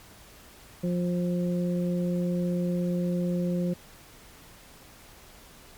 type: harmonic tone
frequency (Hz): 176.5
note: F3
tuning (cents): +19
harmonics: 1 / 2 / 3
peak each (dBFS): -25 / -34 / -34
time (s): 0.83-3.74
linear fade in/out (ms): 10
effects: pink hiss -51 dBFS RMS until 5.77 s + MP3 96 kbps

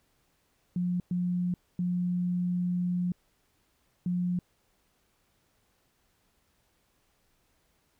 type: tone bursts at uneven times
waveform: sine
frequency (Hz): 178.1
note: F3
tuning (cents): +34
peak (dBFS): -26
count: 4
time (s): 0.76-1 / 1.11-1.54 / 1.79-3.12 / 4.06-4.39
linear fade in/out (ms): 2
effects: pink hiss -71 dBFS RMS until 7.99 s

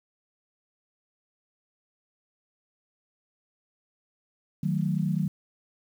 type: chord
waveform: sine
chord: D# diminished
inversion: none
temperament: equal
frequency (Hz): 155.56 / 185 / 220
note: D#3 / F#3 / A3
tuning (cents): 0 / 0 / 0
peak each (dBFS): -27 / -27 / -33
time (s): 4.63-5.28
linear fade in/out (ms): 5
effects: 9-bit

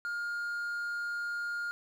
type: tone with quantisation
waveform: triangle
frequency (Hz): 1415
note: F6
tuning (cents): +22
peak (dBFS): -31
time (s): 0.05-1.71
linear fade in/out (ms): 0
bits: 10
effects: none

